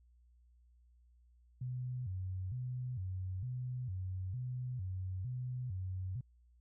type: tone with vibrato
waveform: sine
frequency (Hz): 108.2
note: A2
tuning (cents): -29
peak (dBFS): -37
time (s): 1.61-6.21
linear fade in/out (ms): 5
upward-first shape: square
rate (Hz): 1.1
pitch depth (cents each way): 260
effects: added 60 Hz sine -63 dBFS peak until 6.6 s